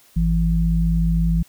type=tone pair together; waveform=sine; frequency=52.28 / 166.3 Hz; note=G#1 / E3; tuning=+12 / +16 cents; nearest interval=octave + minor sixth; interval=2004 cents; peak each=-18 dBFS; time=0.16-1.43 s; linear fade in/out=10 ms; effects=white hiss -53 dBFS RMS until 1.48 s